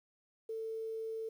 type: tone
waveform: sine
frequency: 445.8 Hz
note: A4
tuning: 23 cents sharp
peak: -37 dBFS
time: 0.49-1.29 s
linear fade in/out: 5 ms
effects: 11-bit